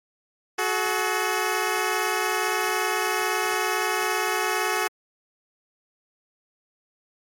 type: tone pair together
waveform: 10% pulse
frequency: 370 / 427.7 Hz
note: F#4 / A4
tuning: 0 / -49 cents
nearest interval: minor third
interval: 251 cents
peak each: -17 dBFS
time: 0.58-4.88 s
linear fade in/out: 10 ms
effects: MP3 64 kbps